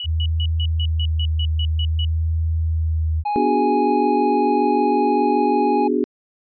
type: tone bursts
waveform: sine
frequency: 2938 Hz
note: F#7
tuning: 13 cents flat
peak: -25 dBFS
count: 11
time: 0-2.049 s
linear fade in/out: 2 ms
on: 59 ms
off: 140 ms
type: tone with vibrato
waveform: sine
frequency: 79.9 Hz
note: D#2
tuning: 47 cents sharp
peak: -17 dBFS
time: 0.04-3.24 s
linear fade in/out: 50 ms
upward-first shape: sine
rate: 0.52 Hz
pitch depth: 22 cents each way
type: tone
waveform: triangle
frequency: 830.6 Hz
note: G#5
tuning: in tune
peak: -17 dBFS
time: 3.25-5.88 s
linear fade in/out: 10 ms
type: chord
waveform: sine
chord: G# half-diminished seventh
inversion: first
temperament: equal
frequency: 246.9 / 293.7 / 370 / 415.3 Hz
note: B3 / D4 / F#4 / G#4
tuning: 0 / 0 / 0 / 0 cents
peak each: -22 dBFS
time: 3.36-6.04 s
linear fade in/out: 0 ms
effects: resampled to 11025 Hz